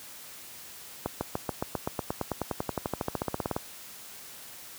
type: accelerating click train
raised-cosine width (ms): 1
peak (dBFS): -14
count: 28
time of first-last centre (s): 1.06-3.564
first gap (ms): 150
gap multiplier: 0.96
effects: white hiss -46 dBFS RMS until 4.78 s + high-pass 60 Hz 12 dB/octave

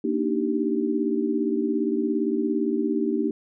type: chord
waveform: sine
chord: Eb major seventh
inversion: second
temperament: equal with one note detuned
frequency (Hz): 233.1 / 293.7 / 311.1 / 388.8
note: Bb3 / D4 / Eb4 / G4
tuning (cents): 0 / 0 / 0 / -14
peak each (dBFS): -27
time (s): 0.04-3.31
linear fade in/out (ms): 5
effects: none

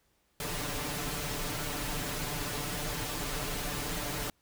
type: noise with comb filter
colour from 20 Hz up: pink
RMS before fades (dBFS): -35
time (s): 0.4-4.3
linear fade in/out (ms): 2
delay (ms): 6.8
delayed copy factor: +0.85
effects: pink hiss -72 dBFS RMS until 4.41 s

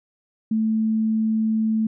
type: tone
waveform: sine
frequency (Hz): 220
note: A3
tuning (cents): 0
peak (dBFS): -18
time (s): 0.51-1.87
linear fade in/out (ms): 5
effects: none

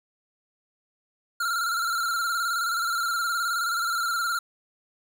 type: tone with vibrato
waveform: square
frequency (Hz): 1378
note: F6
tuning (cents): -24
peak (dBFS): -25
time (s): 1.4-4.39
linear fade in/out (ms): 5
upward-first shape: square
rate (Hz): 19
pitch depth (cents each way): 50
effects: none

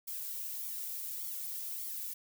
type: noise with flanger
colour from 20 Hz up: violet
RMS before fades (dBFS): -40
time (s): 0.07-2.14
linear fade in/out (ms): 10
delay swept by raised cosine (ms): 0.88 to 2.18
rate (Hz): 1.7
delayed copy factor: +0.65
effects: none

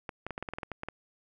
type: clicks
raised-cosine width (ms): 0.5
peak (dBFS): -21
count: 12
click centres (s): 0.092 / 0.266 / 0.307 / 0.379 / 0.426 / 0.488 / 0.536 / 0.585 / 0.632 / 0.717 / 0.834 / 0.886
effects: none

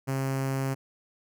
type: tone with notch filter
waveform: sawtooth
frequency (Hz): 134.5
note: C3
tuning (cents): +48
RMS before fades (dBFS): -29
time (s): 0.07-0.75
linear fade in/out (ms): 20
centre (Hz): 3600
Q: 1.4
effects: none

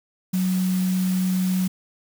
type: tone in noise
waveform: sine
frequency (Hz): 185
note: F#3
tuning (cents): 0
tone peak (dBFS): -19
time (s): 0.33-1.68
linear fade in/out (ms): 10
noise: white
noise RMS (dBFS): -36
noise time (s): 0.33-1.68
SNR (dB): +14
effects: none

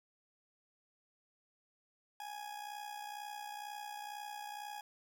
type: tone with amplitude modulation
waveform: 40% pulse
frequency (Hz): 831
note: G#5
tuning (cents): +1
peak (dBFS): -40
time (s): 2.2-4.81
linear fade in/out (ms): 2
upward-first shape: sine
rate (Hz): 62.1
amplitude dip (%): 60
effects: none

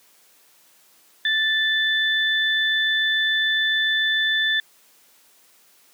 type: tone pair together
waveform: sine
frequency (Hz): 1760 / 3513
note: A6 / A7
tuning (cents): 0 / -3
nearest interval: octave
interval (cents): 1197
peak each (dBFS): -20 / -22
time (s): 1.25-4.6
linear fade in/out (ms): 2
effects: white hiss -56 dBFS RMS until 5.93 s + high-pass 200 Hz 12 dB/octave

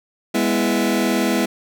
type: chord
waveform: sawtooth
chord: E major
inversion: first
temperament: just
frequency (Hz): 206 / 247.2 / 329.6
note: G#3 / B3 / E4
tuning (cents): -14 / +2 / 0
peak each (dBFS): -17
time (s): 0.34-1.46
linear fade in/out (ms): 10
effects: none

